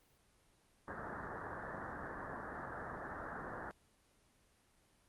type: low-pass noise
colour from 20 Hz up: white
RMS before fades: -45 dBFS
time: 0.88-3.71 s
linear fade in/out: 0 ms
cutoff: 1800 Hz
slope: 96 dB/octave
effects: pink hiss -71 dBFS RMS until 5.08 s + Opus 24 kbps